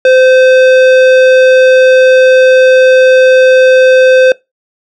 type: tone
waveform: square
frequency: 516 Hz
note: C5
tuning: 24 cents flat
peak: -3 dBFS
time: 0.05-4.32 s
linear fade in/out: 2 ms
effects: noise-tail reverb RT60 0.2 s tail -22 dB re dry + low-pass 3000 Hz 12 dB/octave